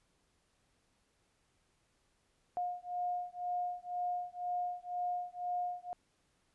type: beating tone pair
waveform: sine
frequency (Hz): 713 / 715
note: F5 / F5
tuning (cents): +36 / +41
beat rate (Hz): 2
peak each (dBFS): -38 / -38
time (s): 2.57-5.93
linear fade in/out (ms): 0
effects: pink hiss -75 dBFS RMS until 6.54 s + resampled to 24000 Hz